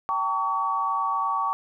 sine tone cluster, 780 / 903 / 1132 Hz, G5 / A5 / C#6, -9 / +45 / +36 cents, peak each -31 / -29 / -24 dBFS, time 0.09-1.53 s, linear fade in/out 0 ms, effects none

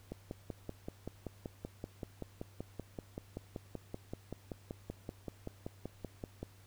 click train, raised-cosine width 2 ms, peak -27 dBFS, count 34, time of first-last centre 0.12-6.43 s, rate 5.23 Hz, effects added 98 Hz sine -58 dBFS peak until 6.66 s + pink hiss -64 dBFS RMS until 6.66 s

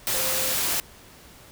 sine tone in noise, 523.3 Hz, C5, in tune, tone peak -33 dBFS, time 0.14-0.54 s, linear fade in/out 0 ms, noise white, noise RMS -25 dBFS, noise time 0.07-0.8 s, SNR -11 dB, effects pink hiss -49 dBFS RMS until 1.51 s

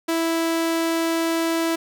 sawtooth tone, 329.6 Hz, E4, in tune, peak -16 dBFS, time 0.08-1.76 s, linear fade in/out 10 ms, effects none

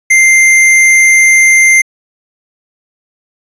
square tone, 2093 Hz, C7, in tune, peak -4 dBFS, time 0.1-1.82 s, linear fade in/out 10 ms, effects resampled to 24000 Hz

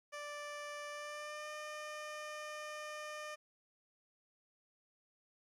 15% pulse tone with pitch glide, 587.3 to 604.9 Hz, D5 to D#5, 0 to -49 cents, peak -37 dBFS, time 0.12-3.36 s, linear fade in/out 20 ms, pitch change +51 cents, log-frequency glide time 0.9-1.5 s, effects low-pass 9000 Hz 12 dB/octave + 13-bit

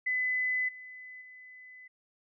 sine tone with level steps, 2010 Hz, B6, 30 cents sharp, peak -27 / -44 / -48 dBFS, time 0.06-1.88 s, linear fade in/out 10 ms, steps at 0.68 / 1.21 s, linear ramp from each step 10 ms, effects none

